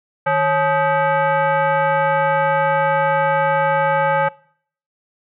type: tone with frequency modulation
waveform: sine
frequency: 155.56 Hz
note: D#3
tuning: in tune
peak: -14 dBFS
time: 0.26-4.29 s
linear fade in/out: 10 ms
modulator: 705 Hz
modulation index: 2
effects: noise-tail reverb RT60 0.6 s tail -23 dB re dry